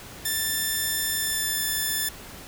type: tone with pitch glide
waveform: 5% pulse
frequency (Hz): 1773 to 1753.6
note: A6 to A6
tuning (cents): +13 to -6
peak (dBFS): -14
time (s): 0.25-2.09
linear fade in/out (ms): 5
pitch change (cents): -19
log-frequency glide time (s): 1.14-1.59
effects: pink hiss -42 dBFS RMS until 2.47 s